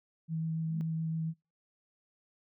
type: tone with vibrato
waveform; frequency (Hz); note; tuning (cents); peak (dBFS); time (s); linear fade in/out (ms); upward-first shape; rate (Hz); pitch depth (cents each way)
sine; 161.3; E3; -37; -31; 0.28-1.34; 50; triangle; 7.1; 12
type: tone with exponential growth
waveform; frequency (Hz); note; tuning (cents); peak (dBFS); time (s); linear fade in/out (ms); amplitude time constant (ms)
sine; 211.3; G#3; +30; -36; 0.57-0.81; 0; 51
effects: noise-tail reverb RT60 0.3 s tail -25 dB re dry